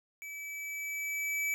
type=tone with level ramp; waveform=square; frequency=2300 Hz; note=D7; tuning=37 cents flat; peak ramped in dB=-42 to -30 dBFS; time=0.22-1.54 s; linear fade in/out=0 ms; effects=12-bit